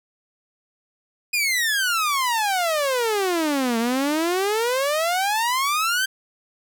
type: exponential two-way sweep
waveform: sawtooth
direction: down then up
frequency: 2500 to 224.4 to 1585 Hz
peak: -16 dBFS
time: 1.33-6.06 s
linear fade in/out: 10 ms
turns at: 3.78 s
effects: none